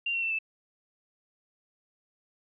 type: tone with pitch steps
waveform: sine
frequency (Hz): 2775 / 2727 / 2680 / 2634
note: F7 / F7 / E7 / E7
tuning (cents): -12 / -42 / +28 / -2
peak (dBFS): -27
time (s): 0.06-0.388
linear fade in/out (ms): 5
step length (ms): 82
effects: none